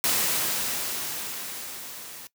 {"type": "noise with level ramp", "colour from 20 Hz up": "white", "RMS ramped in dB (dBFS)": [-23, -42], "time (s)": [0.04, 2.27], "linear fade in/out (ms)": 0, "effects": ["noise-tail reverb RT60 0.1 s tail -19 dB re dry", "high-pass 100 Hz 12 dB/octave"]}